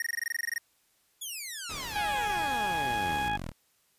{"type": "tone bursts", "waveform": "square", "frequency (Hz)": 1864.7, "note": "A#6", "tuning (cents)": 0, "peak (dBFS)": -29, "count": 14, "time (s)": [0, 0.581], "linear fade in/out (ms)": 2, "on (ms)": 22, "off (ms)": 21}
{"type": "exponential sweep", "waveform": "10% pulse", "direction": "down", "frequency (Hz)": [3485, 35.98], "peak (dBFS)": -28, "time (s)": [1.21, 3.52], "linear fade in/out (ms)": 10}
{"type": "noise", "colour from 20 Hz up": "pink", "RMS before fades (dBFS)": -42, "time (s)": [1.69, 3.29], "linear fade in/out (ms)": 10}
{"type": "harmonic tone", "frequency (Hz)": 830.6, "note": "G#5", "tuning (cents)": 0, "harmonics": [1, 2, 3, 4], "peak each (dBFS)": [-29, -35, -39, -41], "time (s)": [1.95, 3.37], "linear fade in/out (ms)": 10}
{"effects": ["white hiss -69 dBFS RMS until 3.98 s", "resampled to 32000 Hz"]}